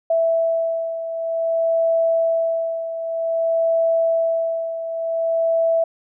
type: beating tone pair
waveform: sine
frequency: 659.3 / 659.83 Hz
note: E5 / E5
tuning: 0 / +2 cents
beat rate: 0.53 Hz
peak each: -18 / -24 dBFS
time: 0.1-5.84 s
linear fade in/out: 5 ms
effects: none